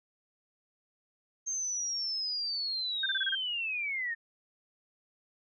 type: linear sweep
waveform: sine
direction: down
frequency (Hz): 6400 to 1800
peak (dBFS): -31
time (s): 1.46-4.15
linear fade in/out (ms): 20
type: tone bursts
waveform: sine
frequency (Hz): 1568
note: G6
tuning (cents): 0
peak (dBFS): -28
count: 6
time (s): 3.03-3.351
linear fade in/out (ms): 5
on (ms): 31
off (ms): 27
effects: none